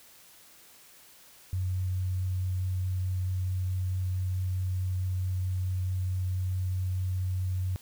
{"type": "tone with vibrato", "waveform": "sine", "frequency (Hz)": 92.5, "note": "F#2", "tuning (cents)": 0, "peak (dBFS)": -27, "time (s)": [1.53, 7.76], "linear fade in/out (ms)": 0, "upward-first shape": "triangle", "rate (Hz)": 4.6, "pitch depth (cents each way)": 8, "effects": ["white hiss -55 dBFS RMS until 7.81 s"]}